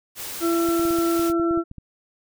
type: noise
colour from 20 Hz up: white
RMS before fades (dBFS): -33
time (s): 0.15-1.33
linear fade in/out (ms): 50
type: harmonic tone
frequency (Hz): 336.3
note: E4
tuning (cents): +35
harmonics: 1 / 2 / 4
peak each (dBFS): -19 / -31 / -28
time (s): 0.4-1.64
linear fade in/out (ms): 50
type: clicks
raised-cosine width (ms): 5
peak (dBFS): -26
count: 12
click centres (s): 0.688 / 0.795 / 0.853 / 0.907 / 0.987 / 1.195 / 1.3 / 1.398 / 1.51 / 1.575 / 1.714 / 1.783
effects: none